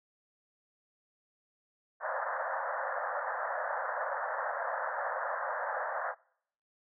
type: band-pass noise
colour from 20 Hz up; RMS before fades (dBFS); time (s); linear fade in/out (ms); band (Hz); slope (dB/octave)
pink; -35; 2-6.15; 50; 520 to 1800; 96
effects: noise-tail reverb RT60 0.7 s tail -26 dB re dry